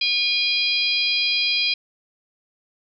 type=harmonic tone; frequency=812 Hz; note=G#5; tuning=39 cents flat; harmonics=3 / 4 / 5 / 6; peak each=-23 / -24 / -25 / -24 dBFS; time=0.01-1.74 s; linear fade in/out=5 ms; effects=none